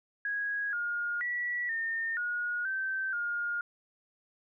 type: tone with pitch steps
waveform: sine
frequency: 1654 / 1423 / 1943 / 1821 / 1444 / 1551 / 1420 Hz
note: G#6 / F6 / B6 / A#6 / F#6 / G6 / F6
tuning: -8 / +32 / -29 / -41 / -43 / -19 / +28 cents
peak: -30 dBFS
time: 0.25-3.61 s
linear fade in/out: 2 ms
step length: 480 ms
effects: none